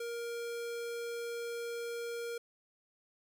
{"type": "tone", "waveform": "square", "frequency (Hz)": 469.5, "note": "A#4", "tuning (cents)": 12, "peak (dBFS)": -38, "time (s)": [0, 2.38], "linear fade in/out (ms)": 5, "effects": []}